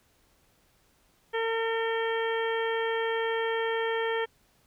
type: harmonic tone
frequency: 453.5 Hz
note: A#4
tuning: 48 cents flat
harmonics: 1 / 2 / 3 / 4 / 5 / 6 / 7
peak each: -28 / -34 / -39 / -34 / -41 / -48 / -40 dBFS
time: 1.33-4.26 s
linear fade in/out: 20 ms
effects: pink hiss -66 dBFS RMS until 4.66 s